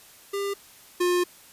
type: tone pair in turn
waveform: square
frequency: 399.4 / 355.8 Hz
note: G4 / F4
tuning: +32 / +32 cents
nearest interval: major second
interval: 200 cents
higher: first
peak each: -27 / -21 dBFS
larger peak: second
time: 0.33-0.54 / 1-1.24 s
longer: second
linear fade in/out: 10 ms
effects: white hiss -51 dBFS RMS until 1.52 s + resampled to 32000 Hz